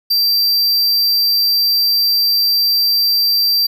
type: tone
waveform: square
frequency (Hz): 4699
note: D8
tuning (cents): 0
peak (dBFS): -12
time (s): 0.1-3.67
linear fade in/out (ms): 10
effects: none